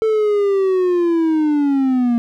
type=linear sweep; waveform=triangle; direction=down; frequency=444.3 to 233.1 Hz; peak=-11 dBFS; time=0.02-2.18 s; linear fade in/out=0 ms; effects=none